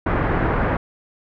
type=low-pass noise; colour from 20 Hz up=pink; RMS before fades=-20 dBFS; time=0.06-0.77 s; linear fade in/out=5 ms; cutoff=1800 Hz; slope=24 dB/octave; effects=none